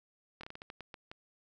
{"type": "slowing click train", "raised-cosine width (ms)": 0.3, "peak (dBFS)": -29, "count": 10, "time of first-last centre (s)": [0.41, 1.115], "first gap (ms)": 24, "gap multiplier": 1.28, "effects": []}